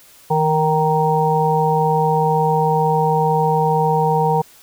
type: harmonic tone with a mistuned harmonic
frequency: 155.56 Hz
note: D#3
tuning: in tune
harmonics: 1 / 3 / 5 / 6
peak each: -19 / -19 / -19 / -19 dBFS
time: 0.3-4.42 s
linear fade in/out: 10 ms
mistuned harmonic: 1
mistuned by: +28 cents
effects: white hiss -47 dBFS RMS until 4.62 s